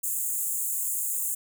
pink high-pass noise, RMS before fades -29 dBFS, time 0.03-1.35 s, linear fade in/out 10 ms, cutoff 6900 Hz, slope 96 dB/octave, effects none

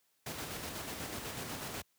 pink noise with tremolo, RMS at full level -40 dBFS, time 0.26-1.82 s, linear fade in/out 5 ms, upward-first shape square, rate 8.1 Hz, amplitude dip 30%, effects white hiss -75 dBFS RMS until 1.98 s + high-pass 80 Hz 12 dB/octave

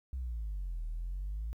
sine exponential two-way sweep, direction down then up, 66.9 to 38.77 to 57.1 Hz, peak -33 dBFS, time 0.13-1.53 s, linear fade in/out 0 ms, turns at 0.86 s, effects tanh soft clip ceiling -32 dBFS + 12-bit

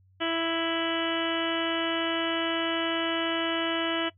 harmonic tone, 330.4 Hz, E4, 4 cents sharp, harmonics 1 / 2 / 3 / 4 / 5 / 6 / 7 / 8 / 9 / 10, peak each -30 / -32 / -39 / -35 / -36 / -38 / -40 / -43 / -33 / -41 dBFS, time 0.2-4.1 s, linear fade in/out 20 ms, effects noise-tail reverb RT60 0.1 s tail -20 dB re dry + added 94 Hz sine -58 dBFS peak until 4.17 s

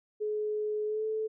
sine tone with pitch glide, 424.3 to 436.2 Hz, G#4 to A4, +37 to -15 cents, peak -29 dBFS, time 0.2-1.28 s, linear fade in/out 20 ms, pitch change +48 cents, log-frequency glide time 0.86-1.05 s, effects none

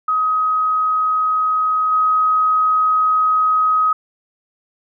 sine tone with level steps, 1263 Hz, D#6, 26 cents sharp, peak -14 / -12 dBFS, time 0.08-3.93 s, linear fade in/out 5 ms, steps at 1.91 s, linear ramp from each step 20 ms, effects none

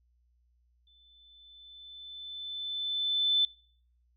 sine tone with exponential growth, 3520 Hz, A7, in tune, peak -21 dBFS, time 0.87-3.45 s, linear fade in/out 2 ms, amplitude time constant 560 ms, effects noise-tail reverb RT60 0.6 s tail -26 dB re dry + added 60 Hz sine -66 dBFS peak until 4.16 s

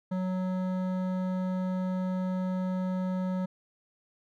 sine tone with hard clipping, 185 Hz, F#3, in tune, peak -30 dBFS, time 0.11-3.46 s, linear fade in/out 10 ms, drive 13 dB, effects none

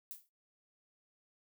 violet noise with exponential decay, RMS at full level -42 dBFS, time 0.11-0.29 s, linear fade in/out 0 ms, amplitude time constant 37 ms, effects noise-tail reverb RT60 0.2 s tail -20 dB re dry

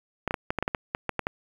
clicks, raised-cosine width 0.5 ms, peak -11 dBFS, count 12, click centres 0.277 / 0.309 / 0.342 / 0.505 / 0.587 / 0.626 / 0.679 / 0.748 / 0.949 / 1.093 / 1.193 / 1.269 s, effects 7-bit

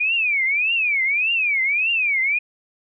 sine tone with vibrato, 2400 Hz, D7, 37 cents sharp, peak -17 dBFS, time 0-2.39 s, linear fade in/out 10 ms, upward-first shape triangle, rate 1.7 Hz, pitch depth 280 cents each way, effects none

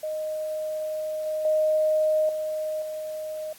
sine tone with level steps, 620 Hz, D#5, 6 cents flat, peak -27 / -25 / -19 / -26 / -30 dBFS, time 0.03-3.53 s, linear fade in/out 5 ms, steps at 1.26 / 1.45 / 2.29 / 2.82 s, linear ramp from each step 2 ms, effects white hiss -50 dBFS RMS until 3.58 s + AAC 64 kbps

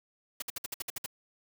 white noise bursts, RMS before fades -36 dBFS, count 9, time 0.4-1.062 s, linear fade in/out 5 ms, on 22 ms, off 58 ms, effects none

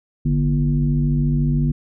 sine tone with frequency modulation, 148.3 Hz, D3, 17 cents sharp, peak -15 dBFS, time 0.25-1.72 s, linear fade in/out 10 ms, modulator 94.3 Hz, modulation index 0.96, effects none

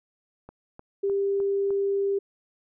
click train, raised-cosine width 1 ms, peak -29 dBFS, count 5, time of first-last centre 0.49-1.706 s, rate 3.29 Hz
sine tone, 396.7 Hz, G4, 21 cents sharp, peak -22 dBFS, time 1.03-2.19 s, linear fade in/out 10 ms
effects none

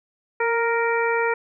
harmonic tone with a mistuned harmonic, 466.2 Hz, A#4, in tune, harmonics 1 / 2 / 3 / 4 / 5, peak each -22 / -25 / -27 / -28 / -29 dBFS, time 0.4-1.34 s, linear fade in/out 5 ms, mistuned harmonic 1, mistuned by -17 cents, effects none

